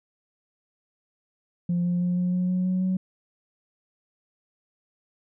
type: tone with pitch steps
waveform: sine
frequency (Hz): 174.61 / 176.23 / 177.87 / 179.52 / 181.19 / 182.87 / 184.57 / 186.28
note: F3 / F3 / F3 / F3 / F#3 / F#3 / F#3 / F#3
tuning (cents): 0 / +16 / +32 / +48 / -36 / -20 / -4 / +12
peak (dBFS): -20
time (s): 1.69-2.97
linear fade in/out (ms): 5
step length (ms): 160
effects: tanh soft clip ceiling -19 dBFS